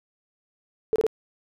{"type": "tone bursts", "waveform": "sine", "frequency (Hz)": 440, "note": "A4", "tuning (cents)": 0, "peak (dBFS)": -18, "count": 3, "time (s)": [0.93, 1.066], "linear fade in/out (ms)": 0, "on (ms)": 28, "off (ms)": 26, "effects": []}